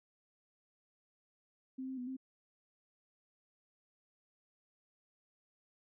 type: tone with pitch steps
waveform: sine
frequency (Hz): 261.3 / 262.8 / 247.9 / 262.5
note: C4 / C4 / B3 / C4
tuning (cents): -2 / +8 / +7 / +6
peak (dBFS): -39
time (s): 1.78-2.168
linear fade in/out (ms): 10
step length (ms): 97
effects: none